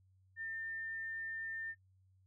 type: tone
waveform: sine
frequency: 1802 Hz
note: A6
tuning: 41 cents sharp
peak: -40 dBFS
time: 0.36-1.75 s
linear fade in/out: 50 ms
effects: noise-tail reverb RT60 0.1 s tail -24 dB re dry + added 94 Hz sine -66 dBFS peak until 2.26 s